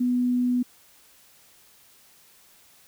sine tone, 247.3 Hz, B3, 3 cents sharp, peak -20 dBFS, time 0-0.63 s, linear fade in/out 10 ms, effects white hiss -56 dBFS RMS until 2.87 s

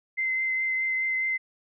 sine tone with vibrato, 2067 Hz, C7, 22 cents flat, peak -24 dBFS, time 0.17-1.38 s, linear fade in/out 20 ms, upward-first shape triangle, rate 4.8 Hz, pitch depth 15 cents each way, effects none

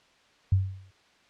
sine tone with exponential decay, 95.4 Hz, G2, 47 cents flat, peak -16 dBFS, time 0.52-0.91 s, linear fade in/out 5 ms, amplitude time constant 84 ms, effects white hiss -61 dBFS RMS until 1.29 s + low-pass 4000 Hz 12 dB/octave

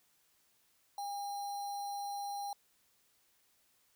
sine tone with sample-and-hold, 808 Hz, G#5, 48 cents flat, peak -37 dBFS, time 0.98-2.53 s, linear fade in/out 2 ms, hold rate 4900 Hz, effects white hiss -72 dBFS RMS until 3.95 s

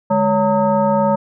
sine tone with frequency modulation, 561 Hz, C#5, 21 cents sharp, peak -12 dBFS, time 0.1-1.16 s, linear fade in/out 10 ms, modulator 353 Hz, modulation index 1.3, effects none

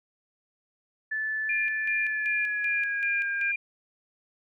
sine tone with pitch glide, 1745 to 1609.4 Hz, A6 to G6, -15 to +45 cents, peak -27 dBFS, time 1.11-3.52 s, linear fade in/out 10 ms, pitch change -140 cents, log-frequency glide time 2-3.26 s
sine tone with tremolo, 2400 Hz, D7, 37 cents sharp, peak -26 dBFS, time 1.49-3.56 s, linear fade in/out 5 ms, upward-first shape square, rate 2.6 Hz, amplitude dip 65%
effects none

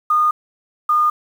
sine tone pair in turn, 1224 / 1218.7 Hz, D#6 / D#6, -29 / -36 cents, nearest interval unison, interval 7 cents, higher first, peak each -12 dBFS, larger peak neither, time 0.1-0.31 / 0.89-1.1 s, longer neither, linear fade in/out 5 ms, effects 7-bit

